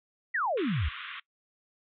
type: exponential sweep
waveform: sine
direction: down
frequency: 2028 to 61.74 Hz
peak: -26 dBFS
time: 0.34-0.89 s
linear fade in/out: 10 ms
type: band-pass noise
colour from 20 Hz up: pink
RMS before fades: -41 dBFS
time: 0.57-1.2 s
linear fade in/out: 5 ms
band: 1100 to 3600 Hz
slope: 96 dB/octave
effects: noise-tail reverb RT60 0.1 s tail -21 dB re dry